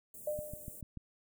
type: band-stop noise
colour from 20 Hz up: white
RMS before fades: -50 dBFS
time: 0.14-0.81 s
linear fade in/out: 2 ms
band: 630 to 7600 Hz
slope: 48 dB/octave
type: tone with exponential decay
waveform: sine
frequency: 600 Hz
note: D5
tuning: 37 cents sharp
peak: -30 dBFS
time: 0.27-0.83 s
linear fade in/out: 5 ms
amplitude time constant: 120 ms
type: click train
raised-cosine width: 5 ms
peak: -31 dBFS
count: 5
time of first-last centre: 0.39-0.973 s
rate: 6.86 Hz
effects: none